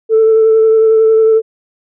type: tone with vibrato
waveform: sine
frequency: 442.7 Hz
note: A4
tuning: 11 cents sharp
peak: -4 dBFS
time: 0.09-1.42 s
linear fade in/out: 50 ms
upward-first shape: triangle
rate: 11 Hz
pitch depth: 19 cents each way
effects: tanh soft clip ceiling -2 dBFS